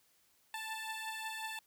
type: beating tone pair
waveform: 15% pulse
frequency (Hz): 880 / 885.5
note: A5 / A5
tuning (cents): 0 / +11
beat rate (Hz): 5.5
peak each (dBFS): -35 / -39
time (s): 0.54-1.59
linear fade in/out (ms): 2
effects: white hiss -71 dBFS RMS until 1.66 s